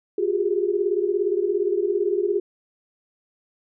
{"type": "tone cluster", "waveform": "sine", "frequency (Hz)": [357.6, 397, 414.4], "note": ["F4", "G4", "G#4"], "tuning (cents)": [41, 22, -4], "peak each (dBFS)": -24, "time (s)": [0.18, 2.4], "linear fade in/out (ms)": 5, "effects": []}